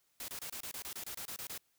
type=noise bursts; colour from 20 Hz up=white; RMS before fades=-43 dBFS; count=13; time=0.2-1.578 s; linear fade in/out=2 ms; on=82 ms; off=26 ms; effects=white hiss -75 dBFS RMS until 1.78 s